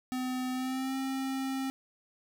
square tone with pitch glide, 254.8 to 266.5 Hz, C4 to C4, -46 to +32 cents, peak -32 dBFS, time 0.12-1.7 s, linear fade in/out 0 ms, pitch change +78 cents, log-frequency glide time 0.52-0.96 s, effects none

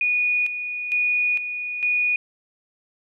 sine tone with tremolo, 2461 Hz, D#7, 20 cents flat, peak -18 dBFS, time 0.01-2.16 s, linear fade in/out 2 ms, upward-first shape square, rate 1.1 Hz, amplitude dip 60%, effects none

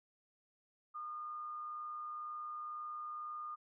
sine tone with amplitude modulation, 1218 Hz, D#6, 37 cents flat, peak -40 dBFS, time 0.94-3.56 s, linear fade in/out 20 ms, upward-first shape sine, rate 122 Hz, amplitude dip 30%, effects none

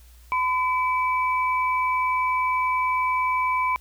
sine tone pair together, 1011.3 / 2300 Hz, B5 / D7, +41 / -37 cents, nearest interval octave + major second, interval 1422 cents, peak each -21 / -27 dBFS, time 0.32-3.76 s, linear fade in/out 0 ms, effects added 60 Hz sine -47 dBFS peak until 3.8 s + white hiss -57 dBFS RMS until 3.8 s

